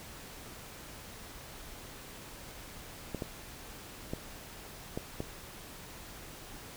clicks, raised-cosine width 2 ms, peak -21 dBFS, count 5, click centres 3.147 / 3.222 / 4.135 / 4.975 / 5.204 s, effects pink hiss -48 dBFS RMS until 6.76 s

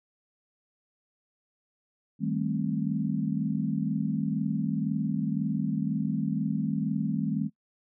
sine chord, A half-diminished seventh, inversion second, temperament just, 158.4 / 198 / 220 / 264 Hz, Eb3 / G3 / A3 / C4, +31 / +18 / 0 / +16 cents, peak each -31 / -31 / -31 / -33 dBFS, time 2.19-7.5 s, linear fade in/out 50 ms, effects noise-tail reverb RT60 0.1 s tail -21 dB re dry

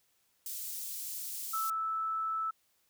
white high-pass noise, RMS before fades -40 dBFS, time 0.46-1.7 s, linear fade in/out 2 ms, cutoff 5900 Hz, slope 12 dB/octave
sine tone, 1313 Hz, E6, 7 cents flat, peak -31 dBFS, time 1.53-2.51 s, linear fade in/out 10 ms
effects white hiss -73 dBFS RMS until 2.89 s

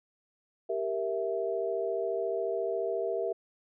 sine chord, E diminished, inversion first, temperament equal, 392 / 466.2 / 659.3 Hz, G4 / Bb4 / E5, 0 / 0 / 0 cents, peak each -33 dBFS, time 0.69-3.33 s, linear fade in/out 10 ms, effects none

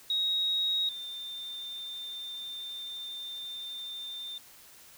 sine tone pair in turn, 3782 / 3594 Hz, A#7 / A7, +24 / +36 cents, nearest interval minor second, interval 88 cents, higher first, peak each -26 / -37 dBFS, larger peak first, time 0.1-0.89 / 0.89-4.38 s, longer second, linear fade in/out 2 ms, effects white hiss -54 dBFS RMS until 4.97 s

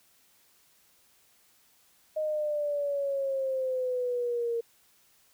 sine exponential sweep, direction down, 622.3 to 462.3 Hz, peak -27 dBFS, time 2.16-4.61 s, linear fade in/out 10 ms, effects white hiss -64 dBFS RMS until 5.33 s

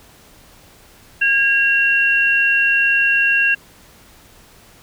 sine tone pair together, 1630 / 2741 Hz, G#6 / F7, -33 / -33 cents, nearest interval major sixth, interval 900 cents, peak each -15 dBFS, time 1.21-3.55 s, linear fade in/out 10 ms, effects pink hiss -47 dBFS RMS until 4.82 s

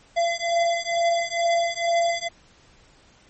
square beating tone pair, 680 / 682.2 Hz, F5 / F5, -46 / -41 cents, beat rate 2.2 Hz, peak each -24 dBFS, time 0.16-2.29 s, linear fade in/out 20 ms, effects pink hiss -55 dBFS RMS until 3.29 s + MP3 32 kbps

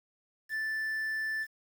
triangle tone with quantisation, 1760 Hz, A6, in tune, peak -29 dBFS, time 0.49-1.47 s, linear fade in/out 50 ms, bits 9, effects none

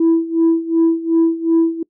sine tone with tremolo, 329.6 Hz, E4, in tune, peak -7 dBFS, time 0-1.83 s, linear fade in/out 5 ms, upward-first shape sine, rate 2.7 Hz, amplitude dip 85%, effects noise-tail reverb RT60 0.1 s tail -23 dB re dry + tanh soft clip ceiling -7 dBFS

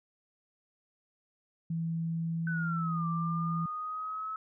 sine tone with pitch glide, 164.81 to 165.86 Hz, E3 to E3, 0 to +11 cents, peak -30 dBFS, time 1.7-3.66 s, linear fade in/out 5 ms, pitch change +11 cents, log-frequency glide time 2.01-3.04 s
sine exponential two-way sweep, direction down then up, 1523 to 1174.7 to 1297 Hz, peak -34 dBFS, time 2.47-4.36 s, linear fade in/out 2 ms, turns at 3.07 s
effects none

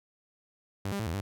sawtooth tone with pitch steps, 98.5 / 199.8 / 110.3 / 82.4 / 99.5 Hz, G2 / G3 / A2 / E2 / G2, +9 / +33 / +5 / 0 / +26 cents, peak -27 dBFS, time 0.85-1.21 s, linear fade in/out 5 ms, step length 72 ms, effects none

